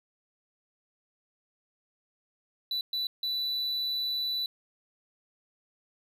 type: tone bursts at uneven times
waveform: triangle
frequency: 3971 Hz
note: B7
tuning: 9 cents sharp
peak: -27 dBFS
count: 3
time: 2.71-2.81 / 2.93-3.07 / 3.23-4.46 s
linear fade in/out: 2 ms
effects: none